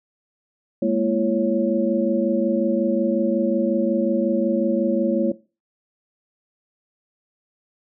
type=tone cluster; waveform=sine; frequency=209.1 / 234.6 / 338.1 / 552 Hz; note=G#3 / A#3 / E4 / C#5; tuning=+12 / +11 / +44 / -7 cents; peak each=-23 dBFS; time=0.82-5.32 s; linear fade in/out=5 ms; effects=noise-tail reverb RT60 0.3 s tail -17 dB re dry